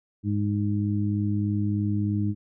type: harmonic tone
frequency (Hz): 103.2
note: G#2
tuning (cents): -10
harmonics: 1 / 2 / 3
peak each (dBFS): -25 / -27 / -30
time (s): 0.23-2.35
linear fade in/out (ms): 50
effects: none